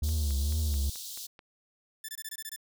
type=tone with vibrato; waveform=triangle; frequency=73.42 Hz; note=D2; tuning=in tune; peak=-24 dBFS; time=0.02-0.9 s; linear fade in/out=5 ms; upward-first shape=triangle; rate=2.2 Hz; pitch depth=140 cents each way
type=high-pass noise; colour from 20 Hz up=pink; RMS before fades=-41 dBFS; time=0.03-1.27 s; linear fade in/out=10 ms; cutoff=3500 Hz; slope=48 dB/octave
type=click train; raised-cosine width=0.3 ms; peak=-33 dBFS; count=7; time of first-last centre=0.09-1.392 s; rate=4.61 Hz
type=tone bursts; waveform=5% pulse; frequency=1760 Hz; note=A6; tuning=in tune; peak=-26 dBFS; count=8; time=2.04-2.562 s; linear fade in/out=5 ms; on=46 ms; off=22 ms
effects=none